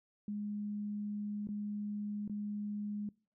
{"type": "tone with dropouts", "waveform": "sine", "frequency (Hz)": 207.3, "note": "G#3", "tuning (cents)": -3, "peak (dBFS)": -36, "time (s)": [0.28, 3.09], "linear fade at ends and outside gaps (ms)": 2, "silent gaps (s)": [[1.472, 1.488], [2.278, 2.296]], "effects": ["noise-tail reverb RT60 0.4 s tail -24 dB re dry"]}